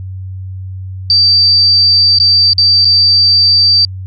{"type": "tone with dropouts", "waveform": "sine", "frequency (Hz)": 4651, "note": "D8", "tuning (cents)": -18, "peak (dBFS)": -5, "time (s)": [1.1, 3.85], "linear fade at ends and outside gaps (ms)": 1, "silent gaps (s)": [[2.186, 2.2], [2.533, 2.581], [2.847, 2.853]], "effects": ["added 94 Hz sine -21 dBFS peak until 4.06 s"]}